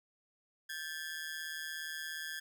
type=ring-modulated tone; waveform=sawtooth; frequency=1661.2 Hz; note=G#6; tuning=in tune; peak=-33 dBFS; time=0.69-2.4 s; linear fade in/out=10 ms; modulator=78.5 Hz; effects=none